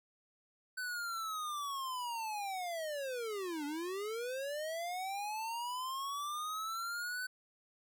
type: linear two-way sweep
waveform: square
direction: down then up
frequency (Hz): 1517 to 283.4 to 1517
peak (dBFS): -38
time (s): 0.77-7.27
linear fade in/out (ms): 10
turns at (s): 3.65
effects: none